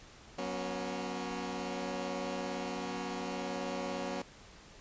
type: chord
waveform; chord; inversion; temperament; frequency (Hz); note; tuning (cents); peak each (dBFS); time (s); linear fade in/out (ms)
15% pulse; F# suspended fourth; none; equal with one note detuned; 185 / 240.7 / 277.2; F#3 / B3 / C#4; 0 / -44 / 0; -34; 0.38-4.22; 5
effects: pink hiss -55 dBFS RMS until 4.8 s + resampled to 16000 Hz

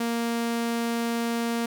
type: tone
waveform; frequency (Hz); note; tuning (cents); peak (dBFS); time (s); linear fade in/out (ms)
sawtooth; 233.1; A#3; 0; -21; 0-1.66; 5
effects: none

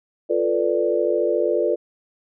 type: chord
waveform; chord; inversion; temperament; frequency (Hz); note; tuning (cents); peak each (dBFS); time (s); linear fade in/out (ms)
sine; B half-diminished seventh; second; equal; 349.2 / 440 / 493.9 / 587.3; F4 / A4 / B4 / D5; 0 / 0 / 0 / 0; -23; 0.29-1.76; 20
effects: none

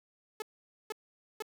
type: tone bursts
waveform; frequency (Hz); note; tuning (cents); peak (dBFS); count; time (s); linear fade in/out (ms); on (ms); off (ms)
sawtooth; 431; A4; -36; -31; 3; 0.4-1.423; 2; 21; 480
effects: none

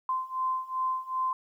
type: beating tone pair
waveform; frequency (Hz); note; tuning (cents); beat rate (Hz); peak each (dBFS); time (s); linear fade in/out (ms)
sine; 1035 / 1037.6; C6 / C6; -19 / -15; 2.6; -32 / -30; 0.09-1.33; 2
effects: 11-bit

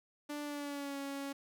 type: tone with pitch glide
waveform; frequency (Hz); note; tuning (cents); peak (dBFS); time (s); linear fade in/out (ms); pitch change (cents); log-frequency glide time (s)
sawtooth; 293.7 to 277.9; D4 to C#4; 0 to +4; -35; 0.29-1.33; 10; -96; 0.43-0.98
effects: 11-bit

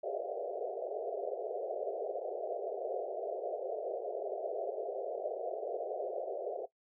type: band-pass noise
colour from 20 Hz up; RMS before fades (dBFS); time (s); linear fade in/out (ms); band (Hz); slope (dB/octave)
white; -38; 0.03-6.66; 10; 380 to 710; 96
effects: noise-tail reverb RT60 0.1 s tail -17 dB re dry

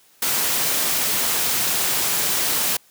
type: noise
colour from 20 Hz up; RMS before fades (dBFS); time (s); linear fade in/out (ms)
white; -21; 0.22-2.77; 5
effects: white hiss -55 dBFS RMS until 2.9 s + high-pass 100 Hz 12 dB/octave

